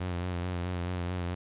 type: tone with vibrato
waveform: sawtooth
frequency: 89 Hz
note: F2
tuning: 33 cents sharp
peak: -27 dBFS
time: 0-1.35 s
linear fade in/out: 10 ms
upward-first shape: sine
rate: 4.6 Hz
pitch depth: 44 cents each way
effects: resampled to 8000 Hz + 11-bit